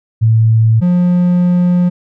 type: tone pair in turn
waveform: sine / triangle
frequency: 111.9 / 177.63 Hz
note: A2 / F3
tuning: +30 / +30 cents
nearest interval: minor sixth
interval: 800 cents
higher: second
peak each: -6 dBFS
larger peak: neither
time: 0.21-0.81 / 0.81-1.9 s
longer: second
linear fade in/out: 20 ms
effects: none